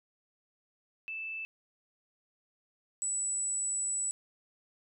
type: tone pair in turn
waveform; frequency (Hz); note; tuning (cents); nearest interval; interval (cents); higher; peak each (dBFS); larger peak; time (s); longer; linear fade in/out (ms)
sine; 2637 / 7902; E7 / B8; 0 / 0; octave + perfect fifth; 1900; second; -36 / -30; second; 1.08-1.45 / 3.02-4.11; second; 0
effects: none